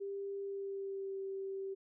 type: tone with pitch glide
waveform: sine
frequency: 396.8 to 388 Hz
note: G4 to G4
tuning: +21 to -18 cents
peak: -38 dBFS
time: 0-1.75 s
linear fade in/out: 20 ms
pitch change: -39 cents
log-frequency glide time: 0.41-1.19 s
effects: none